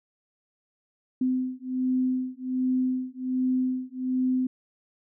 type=beating tone pair; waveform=sine; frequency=255.5 / 256.8 Hz; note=C4 / C4; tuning=-41 / -32 cents; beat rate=1.3 Hz; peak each=-27 dBFS; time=1.21-4.47 s; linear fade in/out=5 ms; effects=none